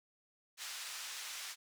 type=band-pass noise; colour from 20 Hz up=white; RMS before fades=-45 dBFS; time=0.57-1.56 s; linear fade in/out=50 ms; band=1200 to 6800 Hz; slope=12 dB/octave; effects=none